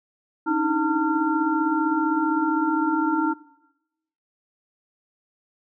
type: tone cluster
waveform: sine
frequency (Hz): 281.4 / 297.1 / 316.9 / 902 / 1379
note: C#4 / D4 / D#4 / A5 / F6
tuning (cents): +26 / +20 / +32 / +43 / -22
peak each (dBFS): -30 / -30 / -22 / -26 / -26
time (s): 0.46-3.34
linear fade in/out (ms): 20
effects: noise-tail reverb RT60 0.9 s tail -20 dB re dry